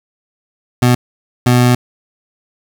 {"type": "tone bursts at uneven times", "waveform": "25% pulse", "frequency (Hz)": 123.47, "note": "B2", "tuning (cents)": 0, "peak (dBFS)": -4, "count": 2, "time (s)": [[0.82, 0.95], [1.46, 1.75]], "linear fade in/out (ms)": 5, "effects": ["7-bit"]}